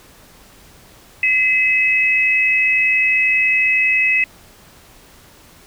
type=tone pair together; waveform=sine; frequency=2038 / 2568 Hz; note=C7 / E7; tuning=-46 / -46 cents; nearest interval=major third; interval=400 cents; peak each=-17 / -14 dBFS; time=1.23-4.24 s; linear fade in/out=2 ms; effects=pink hiss -46 dBFS RMS until 5.66 s